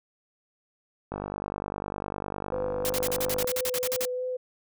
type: click train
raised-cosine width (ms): 1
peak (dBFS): -18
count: 117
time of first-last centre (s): 1.12-3.445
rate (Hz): 49.9
type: tone with vibrato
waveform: sine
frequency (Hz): 504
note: B4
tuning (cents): +35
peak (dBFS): -28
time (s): 2.52-4.37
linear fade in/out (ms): 10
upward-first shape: sine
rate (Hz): 3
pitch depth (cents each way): 13
type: noise bursts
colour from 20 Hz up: white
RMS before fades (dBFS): -30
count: 14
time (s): 2.85-4.052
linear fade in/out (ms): 0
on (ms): 45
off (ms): 44
effects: none